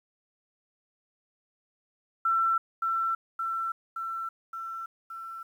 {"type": "tone with echo", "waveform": "sine", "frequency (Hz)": 1343, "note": "E6", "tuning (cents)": 32, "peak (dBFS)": -22, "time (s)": [2.25, 2.58], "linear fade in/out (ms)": 5, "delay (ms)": 570, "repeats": 5, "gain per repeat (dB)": -3, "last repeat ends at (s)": 5.43, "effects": ["10-bit"]}